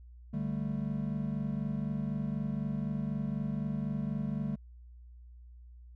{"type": "chord", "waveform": "triangle", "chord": "D suspended fourth", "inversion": "none", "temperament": "equal", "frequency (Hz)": [146.83, 196, 220], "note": ["D3", "G3", "A3"], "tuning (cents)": [0, 0, 0], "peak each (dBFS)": -34, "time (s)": [0.33, 4.56], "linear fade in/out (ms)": 10, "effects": ["added 60 Hz sine -49 dBFS peak until 5.95 s"]}